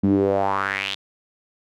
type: tone with band-pass filter sweep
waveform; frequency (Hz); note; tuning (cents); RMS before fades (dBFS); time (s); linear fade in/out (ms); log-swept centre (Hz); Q
sawtooth; 98; G2; 0; -21; 0.03-0.95; 10; 220 to 3600; 4.4
effects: none

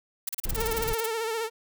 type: noise bursts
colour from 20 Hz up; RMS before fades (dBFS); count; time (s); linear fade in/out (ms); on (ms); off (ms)
blue; -30; 15; 0.27-1.061; 5; 21; 34
type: noise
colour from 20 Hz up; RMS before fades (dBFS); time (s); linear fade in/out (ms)
brown; -32; 0.45-0.94; 5
type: tone with vibrato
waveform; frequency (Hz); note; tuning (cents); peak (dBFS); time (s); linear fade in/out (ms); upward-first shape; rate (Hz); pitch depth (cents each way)
sawtooth; 450; A4; +39; -24; 0.54-1.5; 50; sine; 15; 56
effects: none

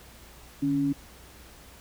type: tone pair together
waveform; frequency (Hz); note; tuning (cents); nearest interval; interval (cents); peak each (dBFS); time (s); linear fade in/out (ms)
sine; 149.27 / 280; D3 / C#4; +29 / +18; major seventh; 1089; -32 / -23; 0.62-0.93; 10
effects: added 60 Hz sine -53 dBFS peak until 1.8 s + pink hiss -51 dBFS RMS until 1.8 s

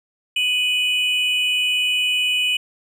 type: tone pair together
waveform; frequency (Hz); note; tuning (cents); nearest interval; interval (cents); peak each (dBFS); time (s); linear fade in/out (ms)
triangle; 2499 / 2960; D#7 / F#7; +7 / 0; minor third; 293; -19 / -18; 0.36-2.57; 5
effects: none

